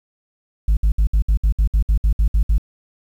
sine tone bursts, 51.91 Hz, G#1, in tune, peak -9 dBFS, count 13, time 0.68-2.581 s, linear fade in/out 5 ms, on 89 ms, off 62 ms, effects tanh soft clip ceiling -11 dBFS + 8-bit

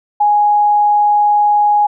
sine tone, 830.6 Hz, G#5, in tune, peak -8 dBFS, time 0.2-1.87 s, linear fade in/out 10 ms, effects none

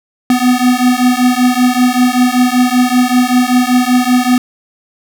square beating tone pair, 246.9 / 252.1 Hz, B3 / B3, 0 / +36 cents, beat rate 5.2 Hz, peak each -12 dBFS, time 0.3-4.38 s, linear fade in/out 2 ms, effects none

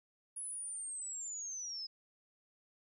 sine linear sweep, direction down, 10400 to 5050 Hz, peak -40 dBFS, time 0.36-1.87 s, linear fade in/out 10 ms, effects none

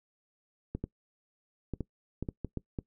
clicks, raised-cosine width 3 ms, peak -21 dBFS, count 9, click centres 0.75 / 0.84 / 1.737 / 1.807 / 2.226 / 2.288 / 2.447 / 2.573 / 2.788 s, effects noise-tail reverb RT60 0.1 s tail -21 dB re dry

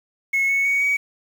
sine tone with pitch steps, 2184 / 2209 / 2235 / 2261 Hz, C#7 / C#7 / C#7 / C#7, -26 / -7 / +14 / +34 cents, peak -15 dBFS, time 0.33-0.97 s, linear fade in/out 10 ms, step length 160 ms, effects tanh soft clip ceiling -15 dBFS + 7-bit

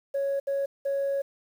sine tone bursts at uneven times, 554.4 Hz, C#5, in tune, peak -23 dBFS, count 3, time 0.14-0.4 / 0.47-0.66 / 0.85-1.22 s, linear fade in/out 10 ms, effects tanh soft clip ceiling -22 dBFS + 9-bit

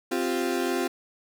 35% pulse chord, C suspended fourth, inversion none, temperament equal, 261.6 / 349.2 / 392 Hz, C4 / F4 / G4, 0 / 0 / 0 cents, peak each -28 / -26 / -29 dBFS, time 0.11-0.88 s, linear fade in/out 10 ms, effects none

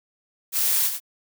blue noise with echo, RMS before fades -22 dBFS, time 0.52-0.91 s, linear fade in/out 50 ms, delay 92 ms, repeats 1, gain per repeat -7 dB, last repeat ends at 1.002 s, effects none

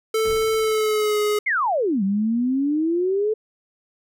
square tone with pitch glide, 441.2 to 419.3 Hz, A4 to G#4, +5 to +17 cents, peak -19 dBFS, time 0.14-1.39 s, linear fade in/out 5 ms, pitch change -88 cents, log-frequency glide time 0.56-1.19 s
brown noise with exponential decay, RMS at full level -33 dBFS, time 0.25-1.17 s, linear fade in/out 5 ms, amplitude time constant 200 ms
sine exponential two-way sweep, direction down then up, 2245 to 190 to 441.9 Hz, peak -18 dBFS, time 1.46-3.34 s, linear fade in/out 10 ms, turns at 2.03 s
effects none

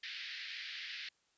pink band-pass noise, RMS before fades -45 dBFS, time 0.03-1.09 s, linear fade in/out 5 ms, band 1700 to 4800 Hz, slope 48 dB/octave, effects white hiss -75 dBFS RMS until 1.37 s + resampled to 16000 Hz

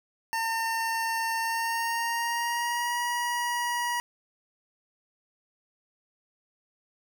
25% pulse tone with pitch glide, 907 to 960.9 Hz, A#5 to B5, -48 to -48 cents, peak -23 dBFS, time 0.33-4 s, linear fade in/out 0 ms, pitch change +100 cents, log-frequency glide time 1.4-2.98 s, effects none

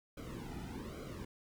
brown noise with flanger, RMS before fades -45 dBFS, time 0.17-1.25 s, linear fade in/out 5 ms, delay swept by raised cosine 1.1 to 1.86 ms, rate 1.2 Hz, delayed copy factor -0.9, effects none

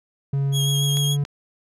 triangle tone with pitch glide, 138.59 to 143.31 Hz, C#3 to D3, 0 to -42 cents, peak -17 dBFS, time 0.33-1.24 s, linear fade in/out 5 ms, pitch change +58 cents, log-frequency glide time 0.57-1.04 s
sawtooth tone with vibrato, 3287 Hz, G#7, 19 cents flat, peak -20 dBFS, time 0.52-1.17 s, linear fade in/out 50 ms, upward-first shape triangle, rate 7 Hz, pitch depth 26 cents each way
clicks, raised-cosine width 0.2 ms, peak -17 dBFS, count 2, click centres 0.971 / 1.251 s
effects resampled to 32000 Hz

